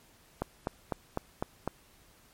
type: click train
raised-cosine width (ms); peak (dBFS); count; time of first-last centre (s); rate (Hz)
1; -16; 6; 0.42-1.676; 3.98
effects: pink hiss -61 dBFS RMS until 2.33 s + MP3 64 kbps